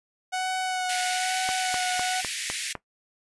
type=tone with vibrato; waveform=sawtooth; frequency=740 Hz; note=F#5; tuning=in tune; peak=-22 dBFS; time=0.32-2.22 s; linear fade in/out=20 ms; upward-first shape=sine; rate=1.1 Hz; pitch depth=19 cents each way
type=high-pass noise; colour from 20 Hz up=pink; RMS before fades=-31 dBFS; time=0.89-2.73 s; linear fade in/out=5 ms; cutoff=1800 Hz; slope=48 dB/octave
type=click train; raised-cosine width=0.5 ms; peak=-16 dBFS; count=6; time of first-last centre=1.49-2.753 s; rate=3.96 Hz
effects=noise-tail reverb RT60 0.1 s tail -17 dB re dry + resampled to 24000 Hz